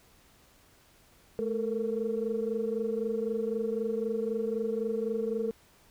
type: tone cluster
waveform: sine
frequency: 215.8 / 444 / 467.9 Hz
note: A3 / A4 / A#4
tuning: -33 / +16 / +6 cents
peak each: -34 / -31 / -32 dBFS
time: 1.39-5.51 s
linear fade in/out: 0 ms
effects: tanh soft clip ceiling -20 dBFS + pink hiss -61 dBFS RMS until 5.9 s